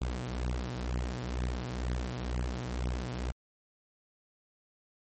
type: beating tone pair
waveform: sawtooth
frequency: 60.6 / 62.7 Hz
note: B1 / B1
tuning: -32 / +27 cents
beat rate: 2.1 Hz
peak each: -31 dBFS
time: 0.01-3.32 s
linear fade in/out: 10 ms
effects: MP3 32 kbps